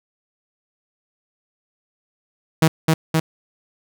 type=tone with echo; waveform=sawtooth; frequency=160 Hz; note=D#3; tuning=49 cents sharp; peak=-7 dBFS; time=2.62-2.68 s; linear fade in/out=5 ms; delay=260 ms; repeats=2; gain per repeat=-2 dB; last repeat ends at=3.2 s; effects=none